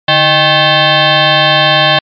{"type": "tone with frequency modulation", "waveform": "sine", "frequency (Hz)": 1260, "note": "D#6", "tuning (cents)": 21, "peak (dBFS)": -5, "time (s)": [0.08, 1.99], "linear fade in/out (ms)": 5, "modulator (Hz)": 469, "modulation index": 5.5, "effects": ["MP3 64 kbps"]}